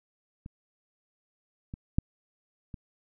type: clicks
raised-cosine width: 5 ms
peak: -29 / -25 / -11 / -27 dBFS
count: 4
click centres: 0.461 / 1.739 / 1.985 / 2.742 s
effects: none